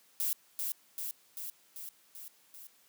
violet noise with echo, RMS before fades -32 dBFS, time 0.2-0.33 s, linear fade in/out 0 ms, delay 390 ms, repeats 6, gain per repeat -3 dB, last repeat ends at 2.67 s, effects white hiss -65 dBFS RMS until 2.88 s + high-pass 150 Hz 12 dB/octave

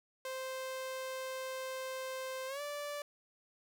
sawtooth tone with pitch glide, 522 to 582.6 Hz, C5 to D5, -4 to -14 cents, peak -35 dBFS, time 0.25-3.02 s, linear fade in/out 2 ms, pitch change +190 cents, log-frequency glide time 2.47-2.61 s, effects none

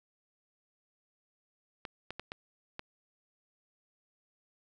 clicks, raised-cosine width 0.3 ms, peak -23 dBFS, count 5, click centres 1.852 / 2.106 / 2.196 / 2.319 / 2.794 s, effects none

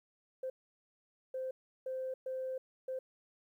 sine tone bursts at uneven times, 520 Hz, C5, 11 cents flat, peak -35 dBFS, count 5, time 0.43-0.5 / 1.34-1.51 / 1.86-2.14 / 2.26-2.58 / 2.88-2.99 s, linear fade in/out 5 ms, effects tanh soft clip ceiling -31 dBFS + 12-bit

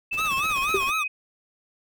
sine tone with pitch glide, 2636 to 2517 Hz, E7 to D#7, -1 to +19 cents, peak -25 dBFS, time 0.11-1.08 s, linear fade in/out 10 ms, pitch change -80 cents, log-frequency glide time 0.37-0.51 s
pink noise with tremolo, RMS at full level -37 dBFS, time 0.12-0.92 s, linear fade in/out 20 ms, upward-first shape sine, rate 16 Hz, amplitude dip 70%
square tone with vibrato, 1174.7 Hz, D6, in tune, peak -26 dBFS, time 0.17-1.04 s, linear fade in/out 20 ms, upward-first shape sine, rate 4.1 Hz, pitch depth 170 cents each way
sine tone with exponential decay, 390 Hz, G4, 9 cents flat, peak -17 dBFS, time 0.74-0.86 s, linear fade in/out 5 ms, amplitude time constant 24 ms
effects none

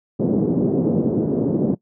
pink band-pass noise, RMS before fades -19 dBFS, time 0.19-1.75 s, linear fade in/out 10 ms, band 150 to 450 Hz, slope 24 dB/octave, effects noise-tail reverb RT60 0.1 s tail -20 dB re dry

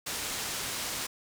white low-pass noise, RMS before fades -35 dBFS, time 0.06-1.07 s, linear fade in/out 10 ms, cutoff 8800 Hz, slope 12 dB/octave, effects none

